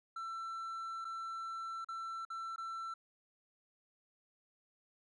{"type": "tone with dropouts", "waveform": "triangle", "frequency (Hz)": 1340, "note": "E6", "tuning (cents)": 28, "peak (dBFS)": -38, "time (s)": [0.16, 2.94], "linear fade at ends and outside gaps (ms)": 5, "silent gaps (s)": [[1.046, 1.05], [1.846, 1.886], [2.251, 2.301], [2.561, 2.58]], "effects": ["resampled to 22050 Hz"]}